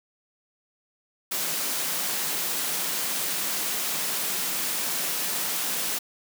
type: high-pass noise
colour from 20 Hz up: white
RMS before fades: -28 dBFS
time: 1.31-5.99 s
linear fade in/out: 10 ms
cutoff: 140 Hz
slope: 96 dB/octave
effects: none